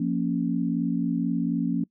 sine chord, Bb minor, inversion second, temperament equal, 174.61 / 233.1 / 277.2 Hz, F3 / Bb3 / Db4, 0 / 0 / 0 cents, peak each -27 dBFS, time 0-1.84 s, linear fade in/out 5 ms, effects noise-tail reverb RT60 0.1 s tail -24 dB re dry

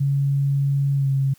sine tone with pitch glide, 139.5 to 136.08 Hz, C#3 to C#3, +11 to -32 cents, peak -17 dBFS, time 0-1.34 s, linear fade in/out 10 ms, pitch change -43 cents, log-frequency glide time 0.95-1.1 s, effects white hiss -56 dBFS RMS until 1.38 s

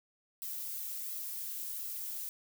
violet noise with flanger, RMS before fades -40 dBFS, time 0.42-2.29 s, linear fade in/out 0 ms, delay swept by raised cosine 1.5 to 3.3 ms, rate 1.4 Hz, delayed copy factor +0.6, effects none

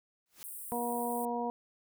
white noise with exponential growth, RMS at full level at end -45 dBFS, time 0.26-0.43 s, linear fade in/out 0 ms, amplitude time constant 35 ms
pink high-pass noise, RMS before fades -44 dBFS, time 0.44-1.25 s, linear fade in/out 0 ms, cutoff 8300 Hz, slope 96 dB/octave
harmonic tone, 238.7 Hz, A#3, 41 cents sharp, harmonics 1 / 2 / 3 / 4, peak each -37 / -37 / -37 / -37 dBFS, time 0.72-1.5 s, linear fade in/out 0 ms
effects none

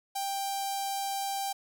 sawtooth tone with notch filter, 787 Hz, G5, 7 cents sharp, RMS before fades -33 dBFS, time 0.15-1.53 s, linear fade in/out 10 ms, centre 1800 Hz, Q 0.51, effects none

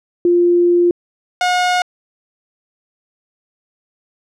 sine / sawtooth tone pair in turn, 349.2 / 722.2 Hz, F4 / F#5, 0 / -42 cents, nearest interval octave + minor second, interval 1258 cents, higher second, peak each -9 dBFS, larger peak neither, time 0.25-0.91 / 1.41-1.82 s, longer first, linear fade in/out 2 ms, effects low-pass 6000 Hz 12 dB/octave

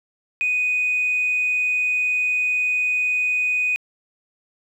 sine tone, 2489 Hz, D#7, in tune, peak -17 dBFS, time 0.41-3.76 s, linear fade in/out 0 ms, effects tanh soft clip ceiling -14 dBFS + 9-bit

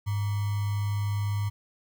sine tone with sample-and-hold, 102.2 Hz, G#2, 27 cents flat, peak -25 dBFS, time 0.06-1.5 s, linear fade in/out 20 ms, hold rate 1050 Hz, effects none

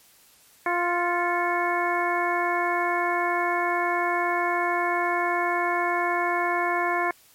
harmonic tone with a mistuned harmonic, 349.3 Hz, F4, in tune, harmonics 1 / 2 / 3 / 4 / 5 / 6, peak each -29 / -27 / -27 / -33 / -29 / -31 dBFS, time 0.66-7.11 s, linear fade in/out 2 ms, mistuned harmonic 6, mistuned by +79 cents, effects white hiss -56 dBFS RMS until 7.34 s + MP3 64 kbps

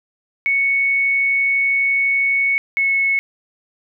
sine tone pair in turn, 2217 / 2197 Hz, C#7 / C#7, 0 / -16 cents, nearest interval unison, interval 16 cents, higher first, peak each -14 dBFS, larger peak neither, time 0.46-2.58 / 2.77-3.19 s, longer first, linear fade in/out 0 ms, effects none

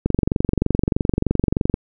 click train, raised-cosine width 3 ms, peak -4 dBFS, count 40, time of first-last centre 0.06-1.741 s, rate 23.2 Hz, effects none

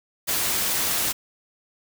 white noise, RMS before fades -24 dBFS, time 0.27-1.13 s, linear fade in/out 20 ms, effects none

